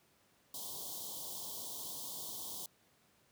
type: band-stop noise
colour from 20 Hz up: white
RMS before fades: -44 dBFS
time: 0.54-2.66 s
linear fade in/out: 2 ms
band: 1100 to 3100 Hz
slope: 96 dB/octave
effects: pink hiss -70 dBFS RMS until 3.31 s + high-pass 100 Hz 12 dB/octave